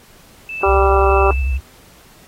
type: tone with tremolo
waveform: sine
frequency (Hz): 2637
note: E7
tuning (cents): 0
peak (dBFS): -23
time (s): 0.49-1.57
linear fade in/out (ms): 2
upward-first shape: sine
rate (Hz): 1.7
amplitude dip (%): 65
type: harmonic tone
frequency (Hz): 195.5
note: G3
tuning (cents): -4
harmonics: 2 / 3 / 4 / 5 / 6 / 7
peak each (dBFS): -15 / -20 / -18 / -21 / -19 / -23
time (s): 0.63-1.31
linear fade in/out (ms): 2
type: tone with vibrato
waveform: sine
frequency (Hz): 65.9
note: C2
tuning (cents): +13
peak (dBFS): -15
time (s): 0.65-1.61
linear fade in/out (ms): 50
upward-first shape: square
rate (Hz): 11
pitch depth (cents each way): 83
effects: pink hiss -47 dBFS RMS until 2.27 s + AAC 48 kbps